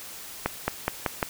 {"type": "accelerating click train", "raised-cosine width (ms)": 0.5, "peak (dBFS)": -8, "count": 5, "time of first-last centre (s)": [0.46, 1.228], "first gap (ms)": 220, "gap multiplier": 0.91, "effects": ["white hiss -41 dBFS RMS until 1.29 s"]}